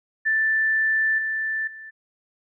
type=tone with level steps; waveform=sine; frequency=1765 Hz; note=A6; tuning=5 cents sharp; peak=-18 / -23 / -37 dBFS; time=0.25-1.91 s; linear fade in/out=20 ms; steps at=1.18 / 1.67 s; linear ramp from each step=5 ms; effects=none

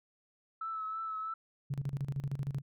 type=tone with vibrato; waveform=sine; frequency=1307 Hz; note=E6; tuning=15 cents flat; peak=-35 dBFS; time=0.61-1.34 s; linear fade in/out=5 ms; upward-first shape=triangle; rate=3.1 Hz; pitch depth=30 cents each way
type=tone with tremolo; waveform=sine; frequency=138.59 Hz; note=C#3; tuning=in tune; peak=-30 dBFS; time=1.7-2.62 s; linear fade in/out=10 ms; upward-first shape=square; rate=13 Hz; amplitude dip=80%
effects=tanh soft clip ceiling -26 dBFS

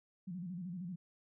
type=tone with vibrato; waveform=sine; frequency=178.4 Hz; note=F3; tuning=37 cents sharp; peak=-40 dBFS; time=0.27-0.96 s; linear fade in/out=10 ms; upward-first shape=square; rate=13 Hz; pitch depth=97 cents each way; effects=none

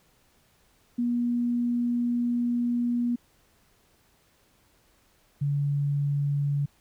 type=tone pair in turn; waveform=sine; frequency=240.3 / 142.88 Hz; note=B3 / D3; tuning=-47 / -47 cents; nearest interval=major sixth; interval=900 cents; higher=first; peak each=-23 dBFS; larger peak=neither; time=0.98-3.16 / 5.41-6.66 s; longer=first; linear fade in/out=10 ms; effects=pink hiss -64 dBFS RMS until 6.8 s

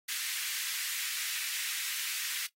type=high-pass noise; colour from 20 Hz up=pink; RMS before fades=-36 dBFS; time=0.08-2.47 s; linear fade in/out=10 ms; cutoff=1800 Hz; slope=24 dB/octave; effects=noise-tail reverb RT60 0.1 s tail -17 dB re dry + AAC 48 kbps

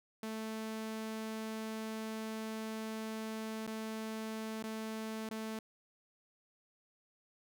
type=tone with dropouts; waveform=sawtooth; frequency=220 Hz; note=A3; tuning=in tune; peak=-35 dBFS; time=0.23-5.59 s; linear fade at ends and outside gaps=2 ms; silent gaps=3.666-3.674 / 4.627-4.638 / 5.29-5.31 s; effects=none

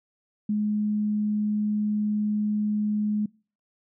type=tone; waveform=sine; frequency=210.3 Hz; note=G#3; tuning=22 cents sharp; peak=-22 dBFS; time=0.49-3.26 s; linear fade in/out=5 ms; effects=noise-tail reverb RT60 0.4 s tail -25 dB re dry

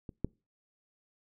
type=clicks; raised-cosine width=3 ms; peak=-29 / -17 dBFS; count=2; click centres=0.092 / 0.246 s; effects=noise-tail reverb RT60 0.3 s tail -26 dB re dry

